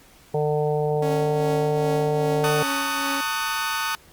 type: harmonic tone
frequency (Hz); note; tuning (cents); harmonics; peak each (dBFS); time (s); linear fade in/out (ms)
150; D3; +37; 1 / 3 / 4 / 5 / 6; -25 / -22 / -29 / -29 / -35; 0.34-2.63; 5
type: tone with tremolo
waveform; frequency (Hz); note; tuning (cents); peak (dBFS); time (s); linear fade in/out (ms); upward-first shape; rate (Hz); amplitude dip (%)
sawtooth; 277.2; C#4; 0; -23; 1.02-3.21; 5; triangle; 2.5; 60
type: chord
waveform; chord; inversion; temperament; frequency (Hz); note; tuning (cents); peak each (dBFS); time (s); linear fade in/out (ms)
sawtooth; D# half-diminished seventh; second; just; 896 / 1120.1 / 1244.5 / 1493.4; A5 / C#6 / D#6 / F#6; +31 / +18 / 0 / +16; -26 / -29 / -24 / -25; 2.44-3.95; 0
effects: pink hiss -52 dBFS RMS until 4.12 s + Opus 48 kbps